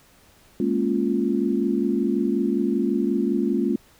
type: chord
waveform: sine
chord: Bb minor seventh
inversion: third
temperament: equal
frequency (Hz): 207.7 / 233.1 / 277.2 / 349.2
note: Ab3 / Bb3 / Db4 / F4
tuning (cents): 0 / 0 / 0 / 0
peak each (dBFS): -25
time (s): 0.6-3.76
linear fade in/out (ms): 2
effects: pink hiss -55 dBFS RMS until 3.99 s